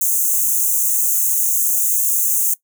white high-pass noise, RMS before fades -17 dBFS, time 0.01-2.54 s, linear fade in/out 5 ms, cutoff 6200 Hz, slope 96 dB/octave, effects noise-tail reverb RT60 0.1 s tail -19 dB re dry

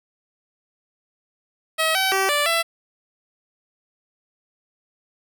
10% pulse tone with pitch steps, 640 / 765 / 385.5 / 585 / 668 Hz, D#5 / G5 / G4 / D5 / E5, +49 / -42 / -29 / -7 / +23 cents, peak -10 dBFS, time 1.78-2.63 s, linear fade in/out 20 ms, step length 170 ms, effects none

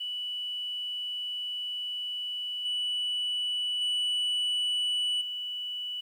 sine tone with level steps, 2960 Hz, F#7, in tune, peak -31 / -26 / -23 / -32 dBFS, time 0-6.01 s, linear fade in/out 10 ms, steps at 2.65 / 3.81 / 5.21 s, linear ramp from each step 5 ms, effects tanh soft clip ceiling -25 dBFS + 10-bit

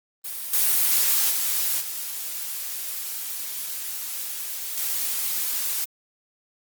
blue noise with level steps, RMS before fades -32 / -20 / -24 / -31 / -26 dBFS, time 0.24-5.85 s, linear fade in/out 10 ms, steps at 0.53 / 1.3 / 1.8 / 4.77 s, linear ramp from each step 5 ms, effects Opus 32 kbps

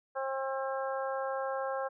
harmonic tone, 267.7 Hz, C4, 40 cents sharp, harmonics 2 / 3 / 4 / 5 / 6, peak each -34 / -38 / -40 / -42 / -44 dBFS, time 0.15-1.89 s, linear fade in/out 20 ms, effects none

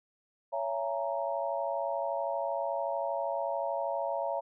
sine chord, A# half-diminished seventh, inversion first, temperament just, 559.4 / 671.3 / 839.1 / 932.3 Hz, C#5 / E5 / G#5 / A#5, +16 / +31 / +18 / 0 cents, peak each -34 / -34 / -40 / -36 dBFS, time 0.52-4.41 s, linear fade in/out 20 ms, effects none

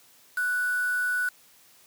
sine tone with quantisation, 1480 Hz, F#6, in tune, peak -24 dBFS, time 0.37-1.29 s, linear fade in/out 5 ms, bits 6, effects white hiss -57 dBFS RMS until 1.86 s + high-pass 100 Hz 12 dB/octave

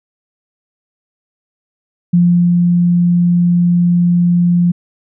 sine tone with ADSR envelope, 174.6 Hz, F3, in tune, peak -6 dBFS, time 2.13-4.72 s, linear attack 9 ms, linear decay 370 ms, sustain -2 dB, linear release 11 ms, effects none

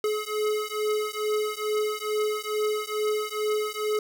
square beating tone pair, 424.3 / 426.6 Hz, G#4 / G#4, +37 / +46 cents, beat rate 2.3 Hz, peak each -29 / -29 dBFS, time 0.04-3.99 s, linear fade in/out 2 ms, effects none

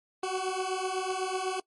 20% pulse beating tone pair, 370 / 378 Hz, F#4 / F#4, 0 / +37 cents, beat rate 8 Hz, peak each -28 / -27 dBFS, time 0.23-1.6 s, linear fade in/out 5 ms, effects noise-tail reverb RT60 0.1 s tail -23 dB re dry + MP3 48 kbps

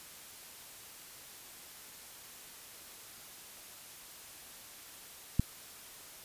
click, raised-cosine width 5 ms, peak -13 dBFS, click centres 5.396 s, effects white hiss -51 dBFS RMS until 6.24 s + resampled to 32000 Hz

